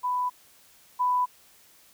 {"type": "tone pair in turn", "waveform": "sine", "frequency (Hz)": [994, 994], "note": ["B5", "B5"], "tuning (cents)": [11, 11], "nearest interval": "unison", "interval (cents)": 0, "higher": "neither", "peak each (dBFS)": [-24, -21], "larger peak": "second", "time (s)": [[0.03, 0.3], [0.99, 1.26]], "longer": "neither", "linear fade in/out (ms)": 20, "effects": ["white hiss -57 dBFS RMS until 1.93 s"]}